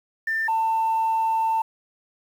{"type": "tone pair in turn", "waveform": "sine", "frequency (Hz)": [1789, 894.5], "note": ["A6", "A5"], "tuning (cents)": [28, 28], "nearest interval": "octave", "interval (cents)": 1200, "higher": "first", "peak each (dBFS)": [-21, -18], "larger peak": "second", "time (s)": [[0.27, 0.48], [0.48, 1.62]], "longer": "second", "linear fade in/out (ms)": 5, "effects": ["tanh soft clip ceiling -16 dBFS", "8-bit"]}